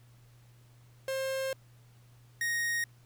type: tone pair in turn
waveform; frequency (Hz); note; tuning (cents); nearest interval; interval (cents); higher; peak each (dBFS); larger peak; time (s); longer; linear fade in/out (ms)
45% pulse; 532 / 1868.1; C5 / A#6; +29 / +3; octave + minor seventh; 2174; second; -31 / -29; second; 1.08-1.53 / 2.41-2.84; first; 2
effects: added 120 Hz sine -56 dBFS peak until 3.05 s + pink hiss -66 dBFS RMS until 3.05 s